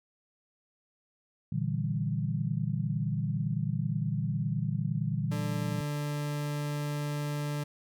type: chord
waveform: sine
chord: E half-diminished seventh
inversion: second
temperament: equal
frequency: 116.54 / 146.83 / 164.81 / 196 Hz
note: Bb2 / D3 / E3 / G3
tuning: 0 / 0 / 0 / 0 cents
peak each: -33 / -32 / -34 / -36 dBFS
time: 1.52-5.81 s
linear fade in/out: 5 ms
type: tone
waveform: 40% pulse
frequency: 146.83 Hz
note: D3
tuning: in tune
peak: -30 dBFS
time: 5.31-7.64 s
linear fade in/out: 10 ms
effects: none